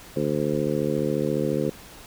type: harmonic tone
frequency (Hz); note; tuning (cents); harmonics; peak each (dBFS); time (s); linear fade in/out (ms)
74.4; D2; +23; 2 / 3 / 4 / 5 / 6 / 7; -29 / -29 / -29 / -29 / -29 / -29; 0.16-1.7; 5
effects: pink hiss -45 dBFS RMS until 2.06 s